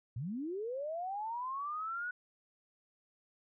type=linear sweep; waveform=sine; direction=up; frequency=103.2 to 1483 Hz; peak=-36 dBFS; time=0.16-2.11 s; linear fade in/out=5 ms; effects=none